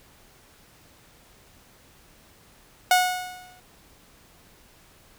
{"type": "tone with exponential decay", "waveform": "sawtooth", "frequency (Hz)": 730, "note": "F#5", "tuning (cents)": -24, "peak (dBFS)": -10, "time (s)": [2.91, 3.6], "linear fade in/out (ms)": 2, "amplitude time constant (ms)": 150, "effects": ["pink hiss -55 dBFS RMS until 5.18 s"]}